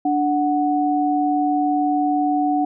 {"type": "tone pair together", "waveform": "sine", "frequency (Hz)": [293.7, 740], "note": ["D4", "F#5"], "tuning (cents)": [0, 0], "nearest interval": "octave + major third", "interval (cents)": 1600, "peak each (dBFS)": -19, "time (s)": [0.05, 2.65], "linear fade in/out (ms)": 5, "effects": []}